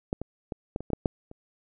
clicks, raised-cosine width 2 ms, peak -14 / -20 / -19 / -16 / -23 / -21 / -11 / -10 / -30 dBFS, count 9, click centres 0.129 / 0.216 / 0.522 / 0.761 / 0.806 / 0.903 / 0.933 / 1.058 / 1.314 s, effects none

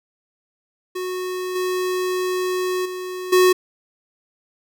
square tone with level steps, 367.1 Hz, F#4, 14 cents flat, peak -25 / -21 / -28 / -12 dBFS, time 0.95-3.53 s, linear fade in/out 10 ms, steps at 1.55 / 2.85 / 3.32 s, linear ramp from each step 10 ms, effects none

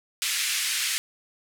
pink band-pass noise, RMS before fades -27 dBFS, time 0.22-0.98 s, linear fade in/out 0 ms, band 1900 to 12000 Hz, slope 24 dB/octave, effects none

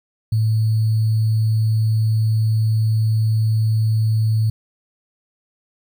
sine tone with sample-and-hold, 110 Hz, A2, in tune, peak -14 dBFS, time 0.32-4.5 s, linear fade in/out 5 ms, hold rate 4410 Hz, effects none

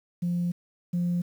sine tone pair in turn, 174.61 / 175.25 Hz, F3 / F3, 0 / +6 cents, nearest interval unison, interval 6 cents, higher second, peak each -23 / -22 dBFS, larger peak second, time 0.22-0.52 / 0.93-1.22 s, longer first, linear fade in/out 10 ms, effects tanh soft clip ceiling -21 dBFS + 9-bit

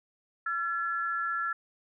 sine tone pair together, 1357.5 / 1709 Hz, F6 / G#6, -50 / +49 cents, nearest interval major third, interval 399 cents, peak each -30 / -33 dBFS, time 0.46-1.53 s, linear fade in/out 5 ms, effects none

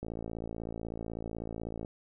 click train, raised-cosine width 2 ms, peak -25 dBFS, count 103, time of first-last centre 0.03-1.848 s, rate 56.1 Hz, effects none

